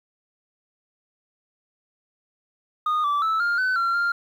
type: tone with pitch steps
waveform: sine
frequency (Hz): 1231 / 1160 / 1312 / 1405 / 1511 / 1369 / 1396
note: D#6 / D6 / E6 / F6 / F#6 / F6 / F6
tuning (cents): -19 / -22 / -9 / +10 / +36 / -35 / -1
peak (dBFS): -17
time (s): 2.86-4.12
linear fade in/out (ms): 5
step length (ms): 180
effects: tanh soft clip ceiling -19 dBFS + 9-bit